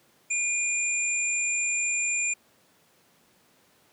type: tone pair together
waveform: sine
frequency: 2413 / 7236 Hz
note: D7 / A8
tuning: +46 / +48 cents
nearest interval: octave + perfect fifth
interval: 1902 cents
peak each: -27 dBFS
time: 0.3-2.34 s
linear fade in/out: 10 ms
effects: pink hiss -62 dBFS RMS until 3.92 s + high-pass 150 Hz 12 dB/octave